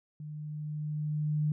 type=tone with level ramp; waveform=sine; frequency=151.1 Hz; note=D3; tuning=50 cents sharp; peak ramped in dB=-39 to -25 dBFS; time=0.2-1.52 s; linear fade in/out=2 ms; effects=none